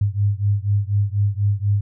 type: beating tone pair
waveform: sine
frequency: 100 / 104.1 Hz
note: G2 / G#2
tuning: +35 / +5 cents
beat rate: 4.1 Hz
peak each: -19 / -20 dBFS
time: 0.01-1.81 s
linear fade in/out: 5 ms
effects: none